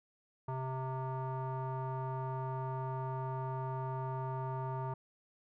square tone with low-pass filter, 130.81 Hz, C3, in tune, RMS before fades -38 dBFS, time 0.48-4.94 s, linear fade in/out 5 ms, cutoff 1000 Hz, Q 5.7, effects none

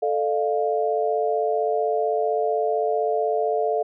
sine chord, D minor, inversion second, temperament equal with one note detuned, 440 / 602.8 / 698.5 Hz, A4 / D5 / F5, 0 / +45 / 0 cents, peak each -23 / -26 / -24 dBFS, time 0.02-3.83 s, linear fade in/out 10 ms, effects none

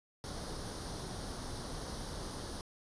pink noise with comb filter, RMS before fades -42 dBFS, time 0.24-2.61 s, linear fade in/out 0 ms, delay 0.2 ms, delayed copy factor +0.7, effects resampled to 22050 Hz

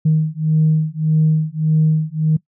sine beating tone pair, 155.56 / 157.26 Hz, D#3 / D#3, 0 / +19 cents, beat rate 1.7 Hz, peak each -15 dBFS, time 0.05-2.37 s, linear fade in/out 10 ms, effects noise-tail reverb RT60 0.1 s tail -21 dB re dry + tanh soft clip ceiling -6 dBFS

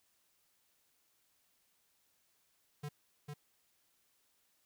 square tone with echo, 146.83 Hz, D3, in tune, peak -40 dBFS, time 2.83-2.89 s, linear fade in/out 10 ms, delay 450 ms, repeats 1, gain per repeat -3 dB, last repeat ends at 3.34 s, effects white hiss -75 dBFS RMS until 4.65 s

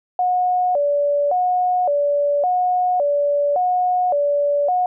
sine tone with vibrato, 647 Hz, E5, 32 cents flat, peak -15 dBFS, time 0.19-4.86 s, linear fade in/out 2 ms, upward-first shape square, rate 0.89 Hz, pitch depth 200 cents each way, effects none

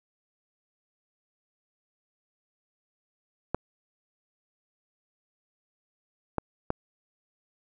clicks, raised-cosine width 1 ms, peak -12 dBFS, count 3, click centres 3.546 / 6.383 / 6.704 s, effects none

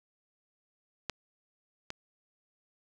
clicks, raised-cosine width 0.2 ms, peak -15 / -20 dBFS, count 2, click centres 1.097 / 1.904 s, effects none

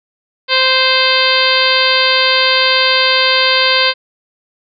harmonic tone, 521 Hz, C5, 7 cents flat, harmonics 1 / 2 / 3 / 4 / 5 / 6 / 7 / 8 / 9, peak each -18 / -18 / -18 / -18 / -18 / -18 / -18 / -18 / -18 dBFS, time 0.48-3.94 s, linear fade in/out 50 ms, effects none

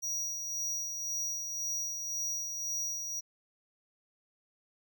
square tone with tremolo, 5770 Hz, F#8, 44 cents flat, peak -32 dBFS, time 0.02-3.21 s, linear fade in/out 20 ms, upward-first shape sine, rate 1.9 Hz, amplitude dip 40%, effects none

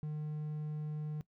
triangle tone, 151.8 Hz, D#3, 42 cents flat, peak -34 dBFS, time 0.03-1.21 s, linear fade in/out 0 ms, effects noise-tail reverb RT60 0.1 s tail -19 dB re dry

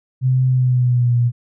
sine tone with pitch glide, 129 to 120.36 Hz, C3 to B2, -24 to -44 cents, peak -12 dBFS, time 0.21-1.32 s, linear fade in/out 50 ms, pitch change -120 cents, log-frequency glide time 0.48-1.16 s, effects none

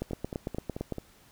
two click trains, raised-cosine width 2 ms, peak -18 / -22 dBFS, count 9 / 5, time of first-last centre 0.02-0.923 / 0.11-0.983 s, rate 8.86 / 4.58 Hz, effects pink hiss -59 dBFS RMS until 1.31 s

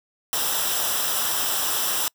white noise with comb filter, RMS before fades -24 dBFS, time 0.33-2.08 s, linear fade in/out 0 ms, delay 0.45 ms, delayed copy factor -0.65, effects noise-tail reverb RT60 0.1 s tail -26 dB re dry

